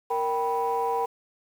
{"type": "tone cluster", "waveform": "sine", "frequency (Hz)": [465.8, 782, 982], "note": ["A#4", "G5", "B5"], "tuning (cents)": [-1, -4, -10], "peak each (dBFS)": -27, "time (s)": [0.1, 1.06], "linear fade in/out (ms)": 10, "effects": ["tanh soft clip ceiling -17 dBFS", "8-bit"]}